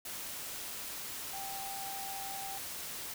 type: tone in noise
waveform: sine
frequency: 784 Hz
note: G5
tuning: in tune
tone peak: -42 dBFS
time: 1.33-2.58 s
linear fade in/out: 5 ms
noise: white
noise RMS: -42 dBFS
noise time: 0.05-3.14 s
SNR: -3 dB
effects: none